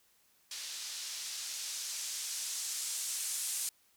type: noise with low-pass filter sweep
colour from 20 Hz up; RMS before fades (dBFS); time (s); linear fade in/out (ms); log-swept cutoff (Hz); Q
violet; -39; 0.51-3.69; 2; 4600 to 8500; 1.1
effects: white hiss -69 dBFS RMS until 3.96 s